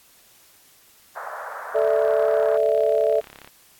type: band-pass noise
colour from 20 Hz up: white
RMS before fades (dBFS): -34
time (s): 1.15-2.58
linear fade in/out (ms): 20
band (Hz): 520 to 1600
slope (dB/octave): 48
type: chord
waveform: sine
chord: A suspended fourth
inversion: none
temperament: equal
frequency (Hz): 440 / 587.3 / 659.3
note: A4 / D5 / E5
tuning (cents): 0 / 0 / 0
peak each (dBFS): -21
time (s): 1.74-3.21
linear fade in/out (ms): 20
type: click train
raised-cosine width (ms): 0.3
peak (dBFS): -26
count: 60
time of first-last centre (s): 1.76-3.475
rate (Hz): 34.4
effects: white hiss -54 dBFS RMS until 3.79 s + AAC 64 kbps